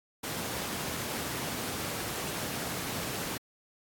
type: high-pass noise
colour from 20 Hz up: pink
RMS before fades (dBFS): -36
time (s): 0.23-3.38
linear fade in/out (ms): 10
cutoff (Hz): 110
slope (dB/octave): 12
effects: AAC 64 kbps